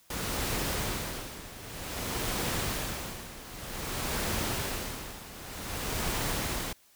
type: noise with tremolo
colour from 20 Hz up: pink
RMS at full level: -31 dBFS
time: 0.1-6.73 s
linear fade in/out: 5 ms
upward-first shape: sine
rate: 0.53 Hz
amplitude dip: 80%
effects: white hiss -62 dBFS RMS until 6.95 s